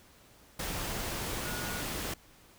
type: tone in noise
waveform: sine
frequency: 1449 Hz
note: F#6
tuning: 37 cents flat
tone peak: -42 dBFS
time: 1.45-1.82 s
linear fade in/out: 5 ms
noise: pink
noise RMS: -36 dBFS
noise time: 0.59-2.14 s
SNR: -9 dB
effects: pink hiss -59 dBFS RMS until 2.58 s